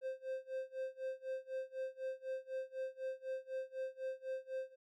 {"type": "tone with tremolo", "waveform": "triangle", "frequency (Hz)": 524, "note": "C5", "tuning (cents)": 2, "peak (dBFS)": -35, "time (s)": [0.01, 4.76], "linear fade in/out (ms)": 50, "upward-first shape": "sine", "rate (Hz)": 4, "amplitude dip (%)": 95, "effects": []}